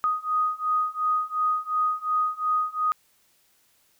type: beating tone pair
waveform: sine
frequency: 1244.5 / 1247.3 Hz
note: D#6 / D#6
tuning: 0 / +4 cents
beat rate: 2.8 Hz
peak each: -26 / -25 dBFS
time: 0.04-2.92 s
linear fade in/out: 0 ms
effects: white hiss -64 dBFS RMS until 3.99 s